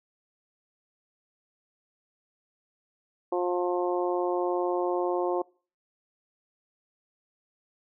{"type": "harmonic tone", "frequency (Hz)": 177.9, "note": "F3", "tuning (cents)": 32, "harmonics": [2, 3, 4, 5, 6], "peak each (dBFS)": [-27, -31, -33, -35, -37], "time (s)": [3.32, 5.42], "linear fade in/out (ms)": 5, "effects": ["noise-tail reverb RT60 0.4 s tail -24 dB re dry"]}